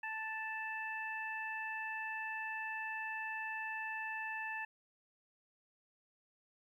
harmonic tone, 880 Hz, A5, in tune, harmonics 1 / 2 / 3, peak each -44 / -41 / -45 dBFS, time 0.03-4.65 s, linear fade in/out 5 ms, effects 12-bit

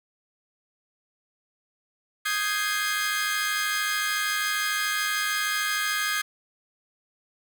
sawtooth chord, Ab major seventh, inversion second, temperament equal, 1244.5 / 1568 / 1661.2 / 2093 Hz, Eb6 / G6 / Ab6 / C7, 0 / 0 / 0 / 0 cents, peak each -27 / -28 / -25 / -28 dBFS, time 2.25-6.22 s, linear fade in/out 10 ms, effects none

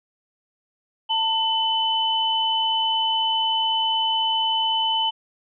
sine tone pair together, 895 / 3018 Hz, A5 / F#7, +29 / +34 cents, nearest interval octave + major sixth, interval 2105 cents, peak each -23 / -21 dBFS, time 1.09-5.11 s, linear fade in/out 20 ms, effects none

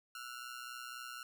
sawtooth ring-modulated tone, 1396 Hz, F6, 1 cent flat, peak -38 dBFS, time 0.15-1.23 s, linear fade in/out 2 ms, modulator 61.9 Hz, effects none

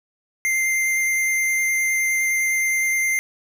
square tone with vibrato, 2093 Hz, C7, in tune, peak -19 dBFS, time 0.45-3.19 s, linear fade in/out 0 ms, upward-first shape triangle, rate 9.7 Hz, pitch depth 9 cents each way, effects none

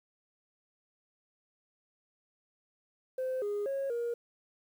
sine tone with pitch steps, 517 / 411.7 / 547 / 472.5 Hz, C5 / G#4 / C#5 / A#4, -21 / -15 / -23 / +23 cents, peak -29 dBFS, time 3.18-4.14 s, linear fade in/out 5 ms, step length 240 ms, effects tanh soft clip ceiling -29 dBFS + 10-bit

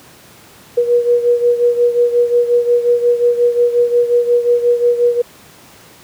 sine beating tone pair, 479.7 / 485.3 Hz, A#4 / B4, +50 / -30 cents, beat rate 5.6 Hz, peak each -11 / -16 dBFS, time 0.77-5.22 s, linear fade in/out 10 ms, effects pink hiss -42 dBFS RMS until 6.03 s + high-pass 100 Hz 12 dB/octave

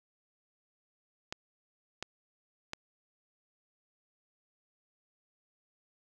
clicks, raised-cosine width 0.2 ms, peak -19 dBFS, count 3, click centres 1.325 / 2.026 / 2.734 s, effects none

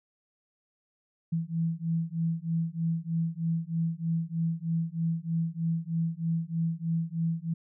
sine beating tone pair, 163.5 / 166.7 Hz, E3 / E3, -14 / +20 cents, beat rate 3.2 Hz, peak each -30 dBFS, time 1.32-7.54 s, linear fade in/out 10 ms, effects none

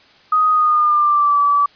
sine tone with pitch glide, 1249 to 1152 Hz, D#6 to D6, +6 to -34 cents, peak -11 dBFS, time 0.32-1.66 s, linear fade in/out 5 ms, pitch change -140 cents, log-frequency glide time 0.51-1.39 s, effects white hiss -49 dBFS RMS until 1.75 s + resampled to 11025 Hz

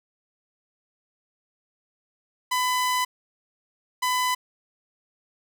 sawtooth tone pair in turn, 1003 / 1003 Hz, B5 / B5, +26 / +26 cents, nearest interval unison, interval 0 cents, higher neither, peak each -18 dBFS, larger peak neither, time 2.51-3.05 / 4.02-4.35 s, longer first, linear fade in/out 10 ms, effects none

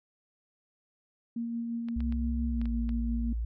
sine tone with tremolo, 233.1 Hz, A#3, in tune, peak -30 dBFS, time 1.36-3.33 s, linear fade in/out 5 ms, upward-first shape sine, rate 5.8 Hz, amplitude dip 25%
clicks, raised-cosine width 0.3 ms, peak -32 dBFS, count 6, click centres 1.886 / 2.005 / 2.124 / 2.615 / 2.656 / 2.892 s
sine tone with pitch glide, 64.8 to 56.74 Hz, C2 to A#1, -16 to -46 cents, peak -29 dBFS, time 1.96-3.45 s, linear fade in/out 5 ms, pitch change -230 cents, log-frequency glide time 2.49-2.66 s
effects none

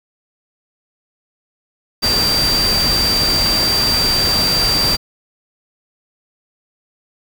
sine tone in noise, 4699 Hz, D8, in tune, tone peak -14 dBFS, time 2.02-4.97 s, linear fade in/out 20 ms, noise pink, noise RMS -20 dBFS, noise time 2.02-4.97 s, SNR +3 dB, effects none

